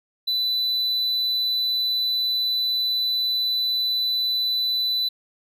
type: tone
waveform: triangle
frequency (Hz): 3991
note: B7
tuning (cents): +17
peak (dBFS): -19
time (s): 0.27-5.09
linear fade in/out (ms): 10
effects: none